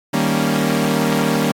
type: chord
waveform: sawtooth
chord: Eb dominant seventh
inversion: none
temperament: equal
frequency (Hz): 155.56 / 196 / 233.1 / 277.2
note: Eb3 / G3 / Bb3 / Db4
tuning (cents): 0 / 0 / 0 / 0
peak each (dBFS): -18 / -17 / -16 / -18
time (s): 0.13-1.52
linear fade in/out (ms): 10
effects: AAC 64 kbps